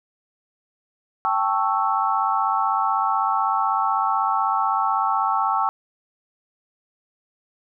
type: chord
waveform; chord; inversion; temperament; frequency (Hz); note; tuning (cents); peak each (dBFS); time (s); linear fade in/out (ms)
sine; A dominant seventh; third; equal; 784 / 880 / 1108.7 / 1318.5; G5 / A5 / C#6 / E6; 0 / 0 / 0 / 0; -24; 1.25-5.69; 0
effects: none